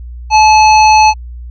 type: tone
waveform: square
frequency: 862 Hz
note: A5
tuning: 36 cents flat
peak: -4 dBFS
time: 0.3-1.14 s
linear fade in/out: 50 ms
effects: added 60 Hz sine -24 dBFS peak until 1.5 s + resampled to 16000 Hz